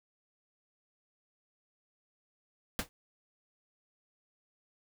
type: noise with exponential decay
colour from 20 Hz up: pink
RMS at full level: -29 dBFS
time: 2.79-2.89 s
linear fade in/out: 0 ms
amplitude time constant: 20 ms
effects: none